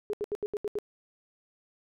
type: tone bursts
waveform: sine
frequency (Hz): 415.3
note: G#4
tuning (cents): 0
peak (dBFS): -28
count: 7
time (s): 0.1-0.787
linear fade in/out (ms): 0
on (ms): 33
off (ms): 76
effects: none